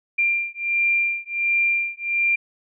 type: beating tone pair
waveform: sine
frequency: 2381 / 2382.4 Hz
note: D7 / D7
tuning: +23 / +24 cents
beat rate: 1.4 Hz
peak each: -22 dBFS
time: 0.18-2.36 s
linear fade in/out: 10 ms
effects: none